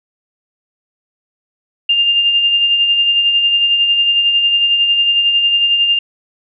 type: tone with tremolo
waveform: sine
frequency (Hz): 2803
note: F7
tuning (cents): +6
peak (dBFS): -8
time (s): 1.89-5.99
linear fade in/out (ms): 5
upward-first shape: sine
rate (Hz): 11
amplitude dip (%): 40
effects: none